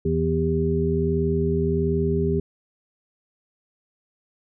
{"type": "harmonic tone with a mistuned harmonic", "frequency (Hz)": 81.4, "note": "E2", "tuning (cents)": -21, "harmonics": [1, 2, 3, 5], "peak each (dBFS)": [-26, -24, -28, -23], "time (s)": [0.05, 2.4], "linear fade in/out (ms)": 5, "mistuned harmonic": 5, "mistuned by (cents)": -36, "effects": []}